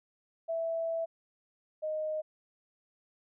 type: tone pair in turn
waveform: sine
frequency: 659.3 / 619.9 Hz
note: E5 / D#5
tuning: 0 / -7 cents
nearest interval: minor second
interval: 107 cents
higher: first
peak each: -30 / -31 dBFS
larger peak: first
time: 0.48-1.06 / 1.82-2.22 s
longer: first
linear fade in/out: 20 ms
effects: none